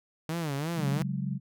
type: tone with vibrato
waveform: sawtooth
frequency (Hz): 153.4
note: D#3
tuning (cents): -24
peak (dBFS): -26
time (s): 0.29-1.02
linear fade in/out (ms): 0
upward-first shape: sine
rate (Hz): 2.9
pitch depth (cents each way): 190
type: chord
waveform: sine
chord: C# suspended fourth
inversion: none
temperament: equal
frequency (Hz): 138.59 / 185 / 207.7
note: C#3 / F#3 / G#3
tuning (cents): 0 / 0 / 0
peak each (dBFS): -32 / -33 / -37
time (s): 0.75-1.4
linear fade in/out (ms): 50
effects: none